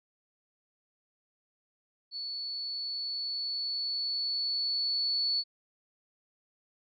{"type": "tone with level ramp", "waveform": "sine", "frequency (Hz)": 4435, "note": "C#8", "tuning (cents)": 0, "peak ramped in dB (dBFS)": [-35, -26], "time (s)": [2.11, 5.44], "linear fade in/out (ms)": 50, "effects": []}